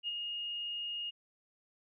sine tone with ADSR envelope, 2853 Hz, F7, 36 cents sharp, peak -32 dBFS, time 0.03-1.11 s, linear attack 49 ms, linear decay 26 ms, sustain -4 dB, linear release 20 ms, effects none

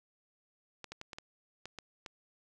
clicks, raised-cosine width 0.2 ms, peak -26 dBFS, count 8, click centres 0.843 / 0.92 / 1.014 / 1.132 / 1.185 / 1.656 / 1.787 / 2.062 s, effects none

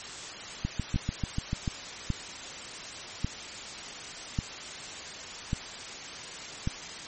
two click trains, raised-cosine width 5 ms, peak -16 / -15 dBFS, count 8 / 6, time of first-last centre 0.65-1.678 / 0.96-6.674 s, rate 6.81 / 0.875 Hz, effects white hiss -40 dBFS RMS until 7.07 s + MP3 32 kbps

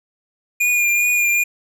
square tone with vibrato, 2425 Hz, D#7, 45 cents flat, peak -15 dBFS, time 0.6-1.44 s, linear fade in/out 10 ms, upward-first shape triangle, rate 2.5 Hz, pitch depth 28 cents each way, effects none

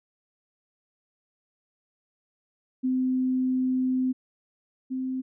sine tone pair in turn, 257.1 / 259.5 Hz, C4 / C4, -30 / -14 cents, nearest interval unison, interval 16 cents, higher second, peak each -22 / -27 dBFS, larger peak first, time 2.83-4.13 / 4.9-5.22 s, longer first, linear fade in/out 20 ms, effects none

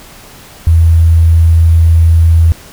sine tone with sample-and-hold, 82.41 Hz, E2, in tune, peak -3 dBFS, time 0.67-2.52 s, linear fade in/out 0 ms, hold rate 11025 Hz, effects pink hiss -35 dBFS RMS until 2.72 s

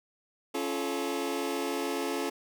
sawtooth chord, Db augmented, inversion none, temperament just, 277.2 / 346.5 / 433.1 Hz, Db4 / F4 / A4, 0 / -14 / -27 cents, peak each -30 / -31 / -30 dBFS, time 0.54-2.3 s, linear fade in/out 10 ms, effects none

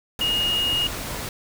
sine tone in noise, 2862 Hz, F7, 42 cents sharp, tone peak -20 dBFS, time 0.21-0.87 s, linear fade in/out 2 ms, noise pink, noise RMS -31 dBFS, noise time 0.19-1.29 s, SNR +8 dB, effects none

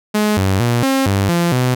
sawtooth tone with pitch steps, 211.2 / 95.8 / 119.6 / 268.2 / 98.6 / 171.9 / 126.2 Hz, G#3 / G2 / A#2 / C4 / G2 / F3 / B2, +29 / -39 / +45 / +43 / +11 / -27 / +38 cents, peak -9 dBFS, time 0.14-1.75 s, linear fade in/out 10 ms, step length 230 ms, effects none

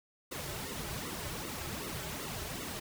pink noise with flanger, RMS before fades -40 dBFS, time 0.31-2.8 s, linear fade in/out 10 ms, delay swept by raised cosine 1.2 to 4.3 ms, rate 2.6 Hz, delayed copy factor -0.85, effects none

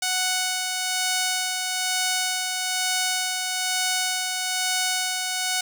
5% pulse tone with tremolo, 740 Hz, F#5, in tune, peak -10 dBFS, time 0.02-5.61 s, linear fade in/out 5 ms, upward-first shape sine, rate 1.1 Hz, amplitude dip 35%, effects none

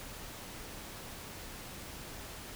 silence, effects pink hiss -46 dBFS RMS until 2.55 s

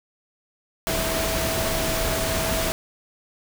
sine tone in noise, 652 Hz, E5, 19 cents flat, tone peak -28 dBFS, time 0.87-2.72 s, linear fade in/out 0 ms, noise pink, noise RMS -25 dBFS, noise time 0.87-2.72 s, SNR -6 dB, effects none

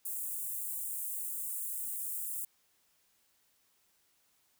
white high-pass noise, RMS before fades -38 dBFS, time 0.05-2.45 s, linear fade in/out 5 ms, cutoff 7900 Hz, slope 48 dB/octave, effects white hiss -72 dBFS RMS until 4.59 s

